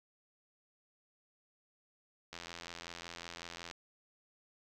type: click train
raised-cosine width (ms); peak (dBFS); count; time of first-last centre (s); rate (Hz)
0.2; -27; 119; 2.33-3.712; 85.4
effects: none